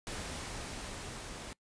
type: noise with level ramp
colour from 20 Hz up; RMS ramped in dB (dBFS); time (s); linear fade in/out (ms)
pink; -40 to -45; 0.07-1.53; 0
effects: noise-tail reverb RT60 0.1 s tail -22 dB re dry + resampled to 22050 Hz